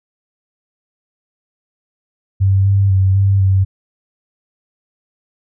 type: tone with pitch steps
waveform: sine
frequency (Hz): 96.9 / 98.7 / 95.4 / 98.2 / 95.8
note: G2 / G2 / G2 / G2 / G2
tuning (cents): -20 / +12 / -47 / +4 / -39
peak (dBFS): -9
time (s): 2.4-3.65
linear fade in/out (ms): 20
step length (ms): 250
effects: none